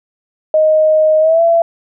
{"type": "tone with pitch glide", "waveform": "sine", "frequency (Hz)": [623, 671.6], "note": ["D#5", "E5"], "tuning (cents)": [2, 32], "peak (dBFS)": -7, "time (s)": [0.54, 1.62], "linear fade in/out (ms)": 2, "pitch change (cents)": 130, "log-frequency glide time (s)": [1.2, 1.42], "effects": []}